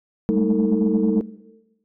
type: tone cluster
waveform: sine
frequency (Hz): 197.4 / 210.9 / 219.9 / 314.2 / 449.8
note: G3 / G#3 / A3 / D#4 / A4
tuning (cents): +12 / +27 / -1 / +17 / +38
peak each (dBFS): -22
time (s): 0.29-1.21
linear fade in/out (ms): 0
effects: noise-tail reverb RT60 1.0 s tail -17 dB re dry + tanh soft clip ceiling -9 dBFS